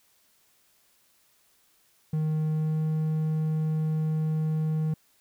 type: tone with pitch glide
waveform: triangle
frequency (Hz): 155.56 to 156.55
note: D#3 to D#3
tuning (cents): 0 to +11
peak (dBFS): -22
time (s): 2.13-4.94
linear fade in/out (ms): 5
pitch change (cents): +11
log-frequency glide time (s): 2.52-2.81
effects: white hiss -65 dBFS RMS until 5.2 s